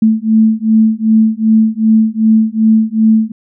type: beating tone pair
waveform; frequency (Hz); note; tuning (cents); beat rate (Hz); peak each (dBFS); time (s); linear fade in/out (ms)
sine; 218.9 / 221.5; A3 / A3; -9 / +12; 2.6; -10; 0.02-3.32; 5
effects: none